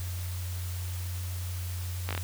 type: slowing click train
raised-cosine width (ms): 0.3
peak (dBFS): -16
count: 5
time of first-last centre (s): 2.09-2.177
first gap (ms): 17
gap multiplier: 1.17
effects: added 90 Hz sine -32 dBFS peak until 2.23 s + white hiss -44 dBFS RMS until 2.23 s